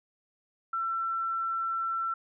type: tone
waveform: sine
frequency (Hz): 1345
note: E6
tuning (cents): +34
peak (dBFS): -28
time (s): 0.73-2.14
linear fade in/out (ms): 5
effects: none